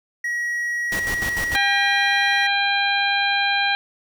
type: tone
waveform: triangle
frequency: 1909 Hz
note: A#6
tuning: 41 cents sharp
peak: -20 dBFS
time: 0.24-2.47 s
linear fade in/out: 5 ms
type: noise with tremolo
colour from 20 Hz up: pink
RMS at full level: -28 dBFS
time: 0.92-1.56 s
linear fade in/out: 0 ms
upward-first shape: square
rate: 6.7 Hz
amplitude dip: 65%
type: harmonic tone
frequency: 801 Hz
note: G5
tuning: 37 cents sharp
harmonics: 1 / 2 / 3 / 4 / 5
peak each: -23 / -22 / -24 / -27 / -26 dBFS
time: 1.55-3.75 s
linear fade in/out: 0 ms
effects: none